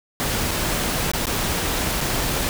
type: noise with dropouts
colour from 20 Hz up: pink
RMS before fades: -23 dBFS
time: 0.2-2.49 s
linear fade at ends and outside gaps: 0 ms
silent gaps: 0.51-0.514 / 1.116-1.135 / 1.256-1.269 / 2.006-2.011 s
effects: none